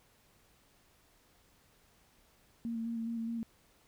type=tone with vibrato; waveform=sine; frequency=229.4 Hz; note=A#3; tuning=28 cents flat; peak=-34 dBFS; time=2.65-3.43 s; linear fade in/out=0 ms; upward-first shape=square; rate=4.8 Hz; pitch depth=18 cents each way; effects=pink hiss -67 dBFS RMS until 3.87 s